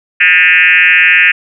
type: tone with frequency modulation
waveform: sine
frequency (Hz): 2145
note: C7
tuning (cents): +42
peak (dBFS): -4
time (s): 0.2-1.32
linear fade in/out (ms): 10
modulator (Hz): 176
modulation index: 3.1
effects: none